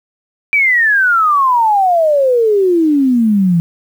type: exponential sweep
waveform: sine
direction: down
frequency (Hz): 2353 to 165.1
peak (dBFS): -8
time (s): 0.53-3.6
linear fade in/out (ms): 0
effects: 7-bit